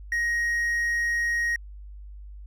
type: tone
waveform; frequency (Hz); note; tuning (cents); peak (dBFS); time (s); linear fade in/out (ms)
triangle; 1880; A#6; +14; -21; 0.12-1.56; 2
effects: added 50 Hz sine -39 dBFS peak until 2.46 s